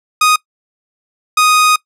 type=tone pair in turn; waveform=sawtooth; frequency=1244.5 / 1244.5 Hz; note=D#6 / D#6; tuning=0 / 0 cents; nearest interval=unison; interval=0 cents; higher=neither; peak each=-4 dBFS; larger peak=neither; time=0.21-0.36 / 1.37-1.76 s; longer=second; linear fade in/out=5 ms; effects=noise-tail reverb RT60 0.1 s tail -22 dB re dry + low-pass 12000 Hz 12 dB/octave